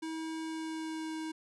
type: tone with pitch glide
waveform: square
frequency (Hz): 320.7 to 317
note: E4 to D#4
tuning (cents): -48 to +32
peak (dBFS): -37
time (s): 0.02-1.32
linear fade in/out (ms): 10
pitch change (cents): -20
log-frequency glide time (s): 0.43-1.15
effects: resampled to 24000 Hz